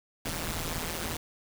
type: noise with amplitude modulation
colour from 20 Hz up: pink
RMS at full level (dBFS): -30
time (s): 0.25-1.17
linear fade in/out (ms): 5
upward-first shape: sine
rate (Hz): 164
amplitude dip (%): 95
effects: none